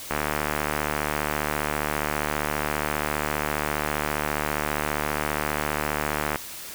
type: click train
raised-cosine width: 0.5 ms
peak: -9 dBFS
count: 469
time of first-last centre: 0.11-6.358 s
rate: 74.9 Hz
effects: white hiss -38 dBFS RMS until 6.74 s